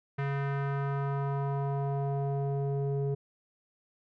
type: tone with low-pass filter sweep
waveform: square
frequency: 139.5 Hz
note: C#3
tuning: 11 cents sharp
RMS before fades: -31 dBFS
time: 0.18-3.15 s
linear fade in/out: 10 ms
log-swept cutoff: 1900 to 440 Hz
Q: 2
effects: none